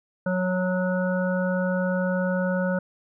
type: harmonic tone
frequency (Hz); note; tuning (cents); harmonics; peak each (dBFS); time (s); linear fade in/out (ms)
183.4; F#3; -15; 1 / 3 / 5 / 7 / 8; -24 / -26 / -37 / -39 / -32; 0.26-2.79; 5
effects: none